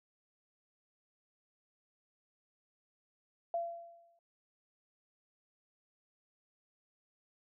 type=tone with exponential decay; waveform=sine; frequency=681 Hz; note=F5; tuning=44 cents flat; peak=-30 dBFS; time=3.54-4.19 s; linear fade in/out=2 ms; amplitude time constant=140 ms; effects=none